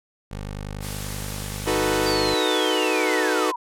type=tone; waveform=15% pulse; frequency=50.4 Hz; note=G1; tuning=49 cents sharp; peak=-24 dBFS; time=0.31-2.34 s; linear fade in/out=5 ms
type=noise; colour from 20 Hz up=white; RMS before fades=-34 dBFS; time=0.8-2.16 s; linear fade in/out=50 ms
type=chord; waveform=sawtooth; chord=B dominant seventh; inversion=first; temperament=equal; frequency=311.1 / 370 / 440 / 493.9 Hz; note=D#4 / F#4 / A4 / B4; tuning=0 / 0 / 0 / 0 cents; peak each=-22 dBFS; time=1.66-3.52 s; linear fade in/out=20 ms
type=linear sweep; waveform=sine; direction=down; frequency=4699 to 932.3 Hz; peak=-26 dBFS; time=2.06-3.56 s; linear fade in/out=5 ms
effects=low-pass 12000 Hz 12 dB/octave